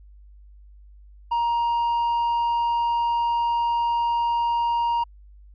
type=tone; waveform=triangle; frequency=940 Hz; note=A#5; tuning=14 cents sharp; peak=-18 dBFS; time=1.31-5.04 s; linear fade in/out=10 ms; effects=added 50 Hz sine -45 dBFS peak until 5.54 s + resampled to 11025 Hz